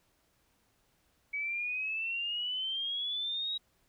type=exponential sweep; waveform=sine; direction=up; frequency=2265 to 3838 Hz; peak=-32 dBFS; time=1.33-3.58 s; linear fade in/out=10 ms; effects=pink hiss -72 dBFS RMS until 3.88 s